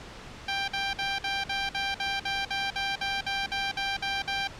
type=tone bursts; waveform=10% pulse; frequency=789 Hz; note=G5; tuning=11 cents sharp; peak=-19 dBFS; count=16; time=0.48-4.475 s; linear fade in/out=5 ms; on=200 ms; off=53 ms; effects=pink hiss -44 dBFS RMS until 4.59 s + low-pass 5000 Hz 12 dB/octave